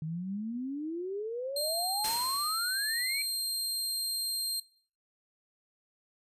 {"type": "exponential sweep", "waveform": "sine", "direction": "up", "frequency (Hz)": [152.4, 2329], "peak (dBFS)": -33, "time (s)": [0.02, 3.22], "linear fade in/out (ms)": 2}
{"type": "tone", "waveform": "sawtooth", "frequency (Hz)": 4186, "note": "C8", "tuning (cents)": 0, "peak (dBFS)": -28, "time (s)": [1.56, 4.6], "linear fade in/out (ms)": 5}
{"type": "noise with exponential decay", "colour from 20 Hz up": "white", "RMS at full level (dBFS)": -33, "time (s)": [2.04, 2.92], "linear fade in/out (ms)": 5, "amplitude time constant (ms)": 190}
{"effects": ["noise-tail reverb RT60 0.5 s tail -20 dB re dry", "resampled to 32000 Hz"]}